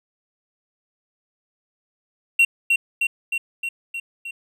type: tone with echo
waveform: triangle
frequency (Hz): 2738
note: F7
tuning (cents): -35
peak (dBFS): -10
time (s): 2.39-2.45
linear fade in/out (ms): 5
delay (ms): 310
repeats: 6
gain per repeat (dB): -3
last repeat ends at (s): 4.31
effects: none